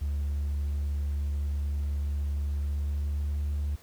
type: tone with pitch glide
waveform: triangle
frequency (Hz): 71.9 to 72.9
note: D2 to D2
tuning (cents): -36 to -12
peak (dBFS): -24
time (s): 0.01-3.76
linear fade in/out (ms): 10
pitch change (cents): +24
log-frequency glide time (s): 2.56-3.33
effects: tanh soft clip ceiling -22 dBFS + pink hiss -56 dBFS RMS until 3.82 s